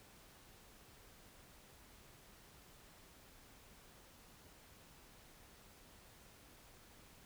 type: silence
effects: pink hiss -62 dBFS RMS until 7.25 s